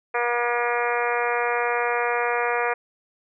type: harmonic tone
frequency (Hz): 239.7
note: A#3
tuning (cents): +48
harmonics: 2 / 3 / 4 / 5 / 6 / 7 / 8 / 9 / 10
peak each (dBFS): -26 / -28 / -29 / -30 / -31 / -31 / -32 / -33 / -33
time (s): 0.14-2.74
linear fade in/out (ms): 10
effects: none